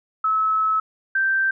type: tone pair in turn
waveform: sine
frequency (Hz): 1296 / 1565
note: E6 / G6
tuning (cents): -30 / -3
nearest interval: minor third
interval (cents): 327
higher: second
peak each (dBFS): -17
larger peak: neither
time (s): 0.24-0.8 / 1.15-1.51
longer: first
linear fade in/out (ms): 5
effects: none